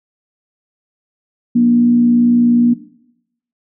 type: tone with frequency modulation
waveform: sine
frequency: 239.1 Hz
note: A#3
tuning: 44 cents sharp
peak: -8 dBFS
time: 1.55-2.74 s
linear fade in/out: 10 ms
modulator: 58.7 Hz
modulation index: 0.38
effects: noise-tail reverb RT60 0.8 s tail -17 dB re dry